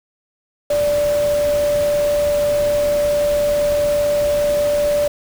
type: tone in noise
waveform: sine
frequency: 585 Hz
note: D5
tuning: 7 cents flat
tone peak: -14 dBFS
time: 0.7-5.08 s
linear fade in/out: 5 ms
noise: pink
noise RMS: -29 dBFS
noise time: 0.7-5.08 s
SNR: +12 dB
effects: none